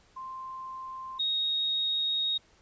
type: tone pair in turn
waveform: sine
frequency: 1046.5 / 3749 Hz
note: C6 / A#7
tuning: 0 / +9 cents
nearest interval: octave + minor seventh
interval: 2209 cents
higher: second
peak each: -37 / -26 dBFS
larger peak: second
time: 0.16-1.19 / 1.19-2.38 s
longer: second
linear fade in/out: 10 ms
effects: pink hiss -62 dBFS RMS until 2.61 s + resampled to 16000 Hz